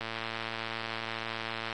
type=click train; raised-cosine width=0.3 ms; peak=-19 dBFS; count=195; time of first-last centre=0.01-1.727 s; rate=113 Hz; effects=AAC 32 kbps